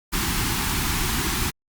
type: band-stop noise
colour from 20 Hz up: pink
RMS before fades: -24 dBFS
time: 0.12-1.51 s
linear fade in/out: 20 ms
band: 380 to 810 Hz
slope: 48 dB/octave
effects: Opus 48 kbps